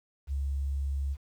sine tone, 69.3 Hz, C#2, in tune, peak -28 dBFS, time 0.27-1.17 s, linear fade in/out 50 ms, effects 10-bit

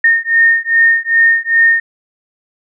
sine beating tone pair, 1832 / 1834.5 Hz, A#6 / A#6, -31 / -28 cents, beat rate 2.5 Hz, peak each -11 dBFS, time 0.04-1.8 s, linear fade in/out 5 ms, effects none

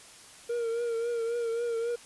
triangle tone with vibrato, 466.2 Hz, A#4, in tune, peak -26 dBFS, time 0.49-1.96 s, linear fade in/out 10 ms, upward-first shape triangle, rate 3.7 Hz, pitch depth 53 cents each way, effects white hiss -51 dBFS RMS until 2.05 s + resampled to 24000 Hz

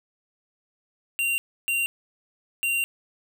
square tone bursts at uneven times, 2767 Hz, F7, 17 cents flat, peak -23 dBFS, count 3, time 1.19-1.38 / 1.68-1.86 / 2.63-2.84 s, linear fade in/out 0 ms, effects none

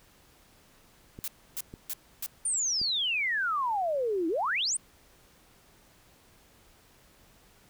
clicks, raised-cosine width 3 ms, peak -29 dBFS, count 3, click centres 1.189 / 1.739 / 2.815 s
blue noise bursts, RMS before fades -34 dBFS, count 4, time 1.24-2.262 s, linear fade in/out 0 ms, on 38 ms, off 290 ms
sine exponential two-way sweep, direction down then up, 9397 to 313.4 to 9397 Hz, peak -26 dBFS, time 2.45-4.77 s, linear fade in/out 5 ms, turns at 4.28 s
effects pink hiss -60 dBFS RMS until 7.69 s

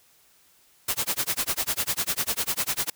white noise with tremolo, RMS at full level -24 dBFS, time 0.88-2.9 s, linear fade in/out 5 ms, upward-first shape sine, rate 10 Hz, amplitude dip 100%, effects white hiss -60 dBFS RMS until 2.95 s

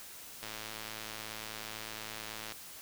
click train, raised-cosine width 0.2 ms, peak -24 dBFS, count 229, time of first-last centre 0.43-2.522 s, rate 109 Hz, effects white hiss -49 dBFS RMS until 2.81 s

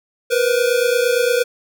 square tone pair together, 477.4 / 506.1 Hz, A#4 / B4, +41 / +42 cents, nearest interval minor second, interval 101 cents, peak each -17 / -19 dBFS, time 0.3-1.44 s, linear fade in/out 20 ms, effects none

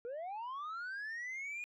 sine linear sweep, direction up, 457.9 to 2464 Hz, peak -37 dBFS, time 0.05-1.64 s, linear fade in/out 0 ms, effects tanh soft clip ceiling -39 dBFS

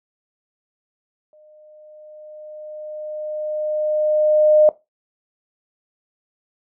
sine tone with exponential growth, 610 Hz, D#5, 34 cents flat, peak -8 dBFS, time 1.33-4.69 s, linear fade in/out 1 ms, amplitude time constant 730 ms, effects noise-tail reverb RT60 0.2 s tail -17 dB re dry

